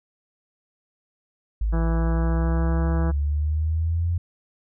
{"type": "exponential sweep", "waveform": "sine", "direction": "up", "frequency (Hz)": [52.8, 87.31], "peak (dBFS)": -20, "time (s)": [1.61, 4.18], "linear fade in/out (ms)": 5}
{"type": "harmonic tone", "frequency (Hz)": 164.81, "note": "E3", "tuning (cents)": 0, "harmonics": [1, 2, 3, 4, 5, 6, 7, 8, 9, 10], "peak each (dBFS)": [-25, -31, -35, -37, -39, -41, -42, -43, -44, -45], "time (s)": [1.72, 3.12], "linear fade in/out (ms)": 20}
{"effects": []}